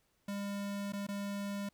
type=tone with dropouts; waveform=square; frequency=201.1 Hz; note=G3; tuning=44 cents sharp; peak=-37 dBFS; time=0.28-1.69 s; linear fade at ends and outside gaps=5 ms; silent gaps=0.923-0.933 / 1.068-1.086 s; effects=pink hiss -75 dBFS RMS until 1.73 s